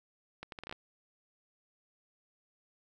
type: accelerating click train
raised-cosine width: 0.3 ms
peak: -26 dBFS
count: 8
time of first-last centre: 0.43-0.726 s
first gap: 92 ms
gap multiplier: 0.72
effects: none